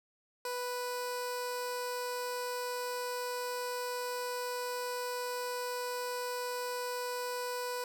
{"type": "tone with notch filter", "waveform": "15% pulse", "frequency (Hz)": 493.6, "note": "B4", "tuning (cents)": -1, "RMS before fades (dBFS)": -37, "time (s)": [0.45, 7.84], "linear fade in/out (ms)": 2, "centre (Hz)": 1800, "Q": 1.6, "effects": []}